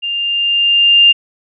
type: tone with level ramp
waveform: sine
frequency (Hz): 2800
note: F7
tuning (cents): +4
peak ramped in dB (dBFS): -17 to -3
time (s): 0.02-1.13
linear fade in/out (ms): 20
effects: none